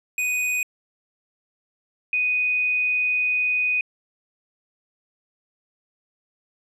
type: tone pair in turn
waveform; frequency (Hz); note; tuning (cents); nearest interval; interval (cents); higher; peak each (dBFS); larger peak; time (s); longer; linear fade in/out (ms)
square / sine; 2489 / 2489; D#7 / D#7; 0 / 0; unison; 0; neither; -22 / -19; second; 0.18-0.63 / 2.13-3.81; second; 2
effects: low-pass 12000 Hz 12 dB/octave